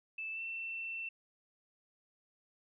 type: tone with pitch glide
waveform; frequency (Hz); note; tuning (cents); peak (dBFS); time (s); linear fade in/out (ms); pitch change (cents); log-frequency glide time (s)
sine; 2635 to 2686; E7 to E7; -1 to +32; -38; 0.18-1.09; 5; +33; 0.32-0.41
effects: none